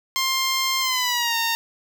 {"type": "tone with pitch glide", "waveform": "10% pulse", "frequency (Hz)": [1057, 920.2], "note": ["C6", "A#5"], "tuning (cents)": [17, -23], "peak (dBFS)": -12, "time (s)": [0.16, 1.55], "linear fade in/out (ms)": 0, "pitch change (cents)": -240, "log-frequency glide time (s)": [0.8, 1.36], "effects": []}